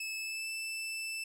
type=tone with pitch glide; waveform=sawtooth; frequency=2607 to 2646 Hz; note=E7 to E7; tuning=-20 to +6 cents; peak=-33 dBFS; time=0-1.24 s; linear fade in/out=5 ms; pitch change=+26 cents; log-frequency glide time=0.17-0.5 s; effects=low-pass 12000 Hz 12 dB/octave